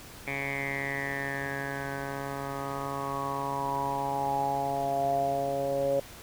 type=tone with low-pass filter sweep; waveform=10% pulse; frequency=138.59 Hz; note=C#3; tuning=in tune; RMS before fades=-31 dBFS; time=0.27-6 s; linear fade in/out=5 ms; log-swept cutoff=2300 to 560 Hz; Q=9.5; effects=pink hiss -47 dBFS RMS until 6.22 s